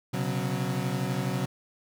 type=chord; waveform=35% pulse; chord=B suspended second; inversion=none; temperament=equal with one note detuned; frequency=126.36 / 138.59 / 185 Hz; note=B2 / C#3 / F#3; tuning=+40 / 0 / 0 cents; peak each=-30 dBFS; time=0.13-1.46 s; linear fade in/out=10 ms; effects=none